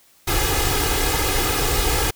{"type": "noise with comb filter", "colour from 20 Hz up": "pink", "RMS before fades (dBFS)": -20, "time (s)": [0.27, 2.11], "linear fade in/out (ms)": 10, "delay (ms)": 2.4, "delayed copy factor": 0.85, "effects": ["white hiss -55 dBFS RMS until 2.15 s"]}